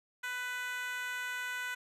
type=tone with high-pass filter; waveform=10% pulse; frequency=497.6 Hz; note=B4; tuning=13 cents sharp; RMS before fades=-38 dBFS; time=0.23-1.75 s; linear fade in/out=10 ms; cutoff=1400 Hz; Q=2.9; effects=resampled to 32000 Hz